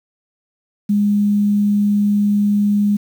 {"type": "tone with quantisation", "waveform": "sine", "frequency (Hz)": 205.3, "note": "G#3", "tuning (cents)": -20, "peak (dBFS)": -12, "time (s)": [0.89, 2.97], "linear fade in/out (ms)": 10, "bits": 7, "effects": []}